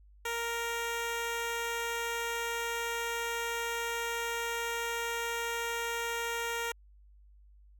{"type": "tone", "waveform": "10% pulse", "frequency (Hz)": 466.2, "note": "A#4", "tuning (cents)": 0, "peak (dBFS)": -24, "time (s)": [0.25, 6.72], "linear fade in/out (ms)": 5, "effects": ["added 50 Hz sine -55 dBFS peak until 7.79 s"]}